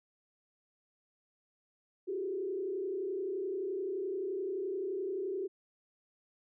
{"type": "tone with frequency modulation", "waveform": "sine", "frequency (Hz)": 383.6, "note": "G4", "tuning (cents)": -37, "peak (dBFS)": -33, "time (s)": [2.07, 5.48], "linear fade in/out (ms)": 20, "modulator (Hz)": 31.6, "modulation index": 0.99, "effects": []}